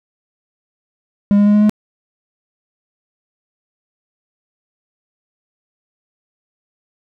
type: tone with pitch steps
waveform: triangle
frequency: 202.8 / 204.9 / 207.1 / 209.2 / 211.4 Hz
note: G#3 / G#3 / G#3 / G#3 / G#3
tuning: -41 / -23 / -5 / +13 / +31 cents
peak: -6 dBFS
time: 1.31-1.695 s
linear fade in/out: 0 ms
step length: 77 ms
effects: none